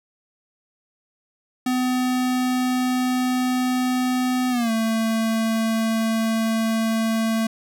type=tone with pitch glide; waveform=square; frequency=252.8 to 223.9 Hz; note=B3 to A3; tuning=+41 to +30 cents; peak=-20 dBFS; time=1.66-7.47 s; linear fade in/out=5 ms; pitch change=-211 cents; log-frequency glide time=4.5-4.71 s; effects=none